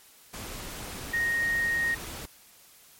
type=tone in noise; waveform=sine; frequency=1864.7 Hz; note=A#6; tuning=in tune; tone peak=-24 dBFS; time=1.13-1.95 s; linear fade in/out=10 ms; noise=pink; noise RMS=-39 dBFS; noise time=0.33-2.26 s; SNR=+12 dB; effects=white hiss -55 dBFS RMS until 2.99 s + MP3 64 kbps